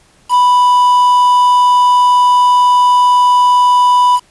triangle tone with quantisation, 987.8 Hz, B5, in tune, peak -4 dBFS, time 0.29-4.2 s, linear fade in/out 50 ms, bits 4, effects pink hiss -49 dBFS RMS until 4.3 s + resampled to 24000 Hz

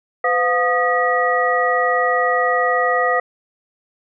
sine tone cluster, 506 / 711 / 1236 / 1922 Hz, B4 / F5 / D#6 / B6, +42 / +31 / -12 / -48 cents, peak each -20 dBFS, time 0.24-3.2 s, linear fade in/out 5 ms, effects none

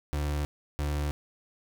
35% pulse tone pair in turn, 73.42 / 73.42 Hz, D2 / D2, 0 / 0 cents, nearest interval unison, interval 0 cents, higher neither, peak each -26 dBFS, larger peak neither, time 0.13-0.45 / 0.79-1.11 s, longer neither, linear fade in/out 0 ms, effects none

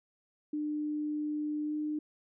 sine tone with pitch glide, 300 to 302.4 Hz, D4 to D#4, +37 to -49 cents, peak -31 dBFS, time 0.53-1.99 s, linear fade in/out 5 ms, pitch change +14 cents, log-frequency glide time 1.64-1.74 s, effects none

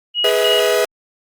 sine tone with tremolo, 2896 Hz, F#7, 38 cents flat, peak -15 dBFS, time 0.14-0.76 s, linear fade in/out 50 ms, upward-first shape square, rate 3.3 Hz, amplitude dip 70%
45% pulse chord, E major, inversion first, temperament equal with one note detuned, 415.3 / 493.9 / 643.8 Hz, G#4 / B4 / E5, 0 / 0 / -41 cents, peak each -18 dBFS, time 0.24-0.85 s, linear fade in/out 5 ms
effects Opus 24 kbps

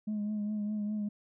sine tone with vibrato, 210 Hz, G#3, 19 cents sharp, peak -29 dBFS, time 0.07-1.09 s, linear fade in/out 10 ms, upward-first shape triangle, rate 4.9 Hz, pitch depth 39 cents each way, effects tanh soft clip ceiling -29 dBFS

